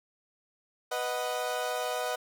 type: chord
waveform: 30% pulse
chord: B major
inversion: none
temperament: equal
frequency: 493.9 / 622.3 / 740 Hz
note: B4 / D#5 / F#5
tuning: 0 / 0 / 0 cents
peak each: -32 dBFS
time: 0.91-2.16 s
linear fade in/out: 10 ms
effects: none